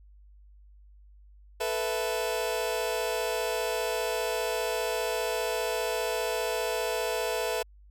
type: chord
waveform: sawtooth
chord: A suspended second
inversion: none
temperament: just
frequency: 440 / 495 / 660 Hz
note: A4 / B4 / E5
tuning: 0 / +4 / +2 cents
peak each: -28 dBFS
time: 1.6-7.63 s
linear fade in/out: 10 ms
effects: added 50 Hz sine -51 dBFS peak until 7.9 s